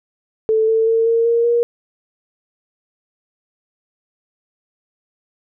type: tone with pitch steps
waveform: sine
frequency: 440 / 446.4 / 452.9 / 459.5 / 466.2 / 472.9 Hz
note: A4 / A4 / A#4 / A#4 / A#4 / A#4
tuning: 0 / +25 / -50 / -25 / 0 / +25 cents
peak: -12 dBFS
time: 0.49-1.63 s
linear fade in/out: 0 ms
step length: 190 ms
effects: none